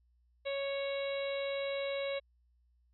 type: harmonic tone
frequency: 554 Hz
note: C#5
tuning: 1 cent flat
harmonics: 1 / 2 / 3 / 4 / 5 / 6 / 7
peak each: -34 / -49 / -51 / -44 / -48 / -52 / -46 dBFS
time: 0.45-2.2 s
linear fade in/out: 20 ms
effects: added 60 Hz sine -67 dBFS peak until 2.93 s